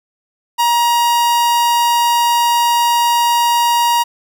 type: tone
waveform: 45% pulse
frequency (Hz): 948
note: A#5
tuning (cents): +29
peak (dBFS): -11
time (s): 0.58-4.04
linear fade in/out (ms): 20
effects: none